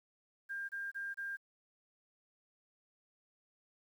sine tone bursts, 1600 Hz, G6, 35 cents sharp, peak -38 dBFS, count 4, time 0.49-1.371 s, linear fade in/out 20 ms, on 200 ms, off 27 ms, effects 11-bit

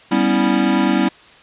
square chord, C# half-diminished seventh, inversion second, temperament equal with one note detuned, 196 / 246.9 / 277.2 / 325.7 Hz, G3 / B3 / C#4 / E4, 0 / 0 / 0 / -21 cents, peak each -20 dBFS, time 0.11-1.09 s, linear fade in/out 10 ms, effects white hiss -45 dBFS RMS until 1.42 s + resampled to 8000 Hz

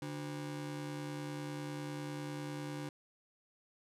35% pulse ring-modulated tone, 220 Hz, A3, in tune, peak -35 dBFS, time 0.02-2.89 s, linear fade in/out 2 ms, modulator 75 Hz, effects low-pass 11000 Hz 12 dB/octave

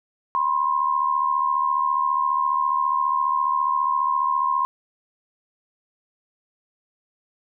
sine tone pair together, 987.8 / 1062.5 Hz, B5 / C6, 0 / +26 cents, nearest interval minor second, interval 126 cents, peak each -24 / -20 dBFS, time 0.35-4.65 s, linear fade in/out 0 ms, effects none

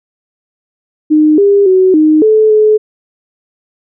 sine tone with pitch steps, 306.3 / 402 / 374.2 / 309.2 / 433.9 / 428.4 Hz, D#4 / G4 / F#4 / D#4 / A4 / A4, -27 / +44 / +20 / -11 / -24 / -46 cents, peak -4 dBFS, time 1.1-2.78 s, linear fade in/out 20 ms, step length 280 ms, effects none

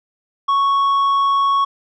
sine tone with tanh clipping, 1108.7 Hz, C#6, in tune, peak -14 dBFS, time 0.48-1.65 s, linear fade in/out 10 ms, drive 5 dB, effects none

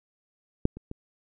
clicks, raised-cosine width 3 ms, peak -8 / -27 / -23 dBFS, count 3, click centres 0.654 / 0.77 / 0.914 s, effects none

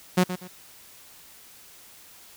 sawtooth tone with echo, 181.9 Hz, F#3, 29 cents flat, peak -13 dBFS, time 0.17-0.24 s, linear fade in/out 10 ms, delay 120 ms, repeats 2, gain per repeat -11 dB, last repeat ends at 0.48 s, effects white hiss -50 dBFS RMS until 2.36 s

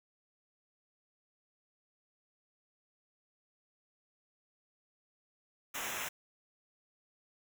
pink noise with comb filter, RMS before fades -39 dBFS, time 5.74-6.09 s, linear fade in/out 10 ms, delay 0.22 ms, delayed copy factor -0.95, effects none

